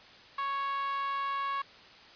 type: tone with high-pass filter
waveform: 10% pulse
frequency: 554.4 Hz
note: C#5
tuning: in tune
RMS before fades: -33 dBFS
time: 0.38-1.62 s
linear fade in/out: 5 ms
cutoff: 1100 Hz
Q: 5.9
effects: white hiss -53 dBFS RMS until 2.15 s + resampled to 11025 Hz